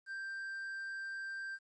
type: tone with quantisation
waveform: triangle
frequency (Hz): 1576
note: G6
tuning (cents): +9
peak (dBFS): -38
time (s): 0.06-1.59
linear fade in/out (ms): 50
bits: 11
effects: resampled to 22050 Hz